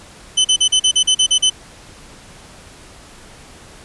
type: tone bursts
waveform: sawtooth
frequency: 3034 Hz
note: F#7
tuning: 43 cents sharp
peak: -7 dBFS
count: 10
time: 0.37-1.5 s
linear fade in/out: 10 ms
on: 77 ms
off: 40 ms
effects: pink hiss -41 dBFS RMS until 3.84 s + resampled to 24000 Hz